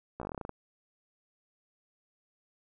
slowing click train, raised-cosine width 1 ms, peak -24 dBFS, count 12, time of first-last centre 0.2-0.493 s, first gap 15 ms, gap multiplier 1.11, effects none

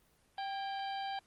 harmonic tone with a mistuned harmonic, 784 Hz, G5, in tune, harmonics 1 / 2 / 3 / 4 / 5 / 6, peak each -37 / -47 / -53 / -48 / -52 / -54 dBFS, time 0.38-1.19 s, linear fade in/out 2 ms, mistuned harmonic 2, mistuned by +62 cents, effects pink hiss -70 dBFS RMS until 1.26 s + Opus 24 kbps

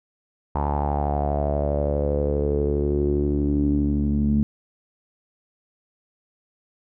sawtooth tone with low-pass filter sweep, 72.4 Hz, D2, 24 cents flat, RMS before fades -22 dBFS, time 0.55-4.43 s, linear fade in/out 0 ms, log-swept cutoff 920 to 220 Hz, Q 6.8, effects none

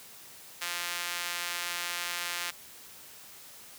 sawtooth tone with high-pass filter, 174.61 Hz, F3, in tune, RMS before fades -35 dBFS, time 0.61-2.51 s, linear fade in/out 10 ms, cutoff 1800 Hz, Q 0.8, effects white hiss -50 dBFS RMS until 3.78 s + high-pass 60 Hz 12 dB/octave

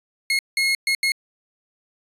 30% pulse tone bursts at uneven times, 2160 Hz, C#7, 45 cents flat, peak -15 dBFS, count 4, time 0.3-0.39 / 0.57-0.75 / 0.87-0.95 / 1.03-1.12 s, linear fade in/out 2 ms, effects resampled to 32000 Hz

